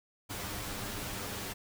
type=noise with comb filter; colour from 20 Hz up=pink; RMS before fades=-39 dBFS; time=0.29-1.54 s; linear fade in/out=20 ms; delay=9.9 ms; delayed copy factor=+0.65; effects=none